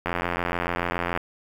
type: click train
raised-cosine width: 0.5 ms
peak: -10 dBFS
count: 98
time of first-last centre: 0.06-1.175 s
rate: 87 Hz
effects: 7-bit